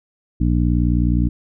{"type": "harmonic tone", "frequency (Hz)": 59.7, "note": "A#1", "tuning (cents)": 42, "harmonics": [1, 2, 3, 4, 5], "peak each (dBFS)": [-17, -20, -22, -23, -24], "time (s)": [0.4, 1.29], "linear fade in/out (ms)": 10, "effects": []}